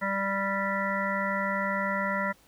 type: harmonic tone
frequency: 196.4 Hz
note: G3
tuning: 4 cents sharp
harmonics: 1 / 3 / 5 / 7 / 9 / 10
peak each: -33 / -33 / -33 / -33 / -36 / -33 dBFS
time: 0.01-2.33 s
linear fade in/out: 20 ms
effects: pink hiss -60 dBFS RMS until 2.47 s